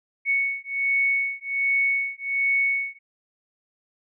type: beating tone pair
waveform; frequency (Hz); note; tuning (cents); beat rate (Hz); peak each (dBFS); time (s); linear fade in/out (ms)
sine; 2217 / 2218.3; C#7 / C#7; 0 / +1; 1.3; -24; 0.25-2.99; 50
effects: none